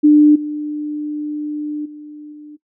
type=tone with level steps; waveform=sine; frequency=298.7 Hz; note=D4; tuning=29 cents sharp; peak=-5 / -20 / -31 / -33 dBFS; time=0.03-2.57 s; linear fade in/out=20 ms; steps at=0.35 / 1.85 / 2.32 s; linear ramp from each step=10 ms; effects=noise-tail reverb RT60 0.1 s tail -21 dB re dry